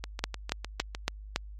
two click trains, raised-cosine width 0.2 ms, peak -18 / -9 dBFS, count 7 / 5, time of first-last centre 0.04-0.949 / 0.24-1.36 s, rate 6.6 / 3.57 Hz, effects added 51 Hz sine -41 dBFS peak until 1.59 s + MP3 64 kbps

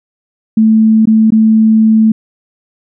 sine tone with dropouts, 220 Hz, A3, in tune, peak -4 dBFS, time 0.57-2.12 s, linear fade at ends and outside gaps 5 ms, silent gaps 1.056-1.072 / 1.305-1.321 s, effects none

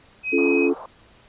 sine tone, 2529 Hz, D#7, 28 cents sharp, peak -23 dBFS, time 0.23-0.7 s, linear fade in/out 50 ms
sine chord, Db augmented, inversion none, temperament just, 277.2 / 346.5 / 433.1 Hz, Db4 / F4 / A4, 0 / -14 / -27 cents, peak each -21 dBFS, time 0.32-0.74 s, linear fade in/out 20 ms
white band-pass noise, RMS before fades -38 dBFS, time 0.38-0.86 s, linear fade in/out 2 ms, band 450 to 1200 Hz, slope 48 dB/octave
effects pink hiss -53 dBFS RMS until 1.28 s + resampled to 8000 Hz

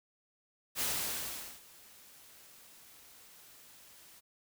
white noise with ADSR envelope, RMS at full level -33 dBFS, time 0.75-4.21 s, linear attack 55 ms, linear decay 790 ms, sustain -24 dB, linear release 26 ms, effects none

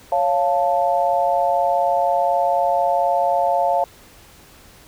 sine chord, Db augmented, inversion none, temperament equal, 554.4 / 698.5 / 880 Hz, Db5 / F5 / A5, 0 / 0 / 0 cents, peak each -21 / -18 / -21 dBFS, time 0.12-3.84 s, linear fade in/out 2 ms, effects pink hiss -47 dBFS RMS until 4.87 s

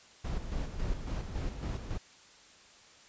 brown noise with tremolo, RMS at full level -34 dBFS, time 0.24-1.98 s, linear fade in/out 10 ms, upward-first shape square, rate 3.6 Hz, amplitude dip 50%, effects white hiss -57 dBFS RMS until 3.08 s + resampled to 16000 Hz

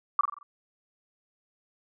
sine tone with echo, 1162 Hz, D6, 19 cents flat, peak -17 dBFS, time 0.19-0.21 s, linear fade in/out 2 ms, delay 44 ms, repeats 5, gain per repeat -6 dB, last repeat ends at 0.43 s, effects none

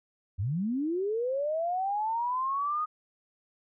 sine linear sweep, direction up, 83 to 1251 Hz, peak -27 dBFS, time 0.38-2.86 s, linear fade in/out 20 ms, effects none

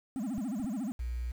triangle tone with vibrato, 233.1 Hz, A#3, in tune, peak -30 dBFS, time 0.16-0.92 s, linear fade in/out 0 ms, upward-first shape sine, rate 14 Hz, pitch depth 290 cents each way
clicks, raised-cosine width 5 ms, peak -29 / -37 / -33 dBFS, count 3, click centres 0.38 / 0.598 / 0.645 s
sine tone, 60.4 Hz, B1, 38 cents flat, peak -32 dBFS, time 0.99-1.32 s, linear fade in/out 10 ms
effects 9-bit

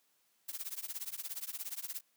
blue noise with tremolo, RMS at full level -38 dBFS, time 0.48-2.01 s, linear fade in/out 10 ms, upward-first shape triangle, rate 17 Hz, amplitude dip 100%, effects white hiss -74 dBFS RMS until 2.16 s + high-pass 150 Hz 12 dB/octave

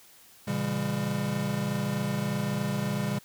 square chord, A# diminished seventh, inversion none, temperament just, 116.54 / 139.85 / 167.82 / 201.4 Hz, A#2 / C#3 / E3 / G3, 0 / +16 / +31 / +47 cents, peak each -37 / -33 / -37 / -31 dBFS, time 0.47-3.19 s, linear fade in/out 10 ms, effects white hiss -55 dBFS RMS until 3.24 s

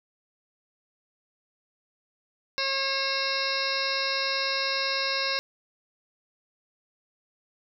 harmonic tone with a mistuned harmonic, 542 Hz, C#5, 39 cents flat, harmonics 1 / 2 / 3 / 4 / 5 / 7 / 8 / 9 / 10, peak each -34 / -34 / -34 / -34 / -34 / -34 / -34 / -34 / -34 dBFS, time 2.58-5.39 s, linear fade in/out 0 ms, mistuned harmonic 8, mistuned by -56 cents, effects none

